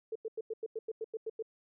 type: tone bursts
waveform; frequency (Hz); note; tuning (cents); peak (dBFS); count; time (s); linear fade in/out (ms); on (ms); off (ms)
sine; 443.6; A4; +14; -34; 11; 0.12-1.425; 5; 35; 92
effects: none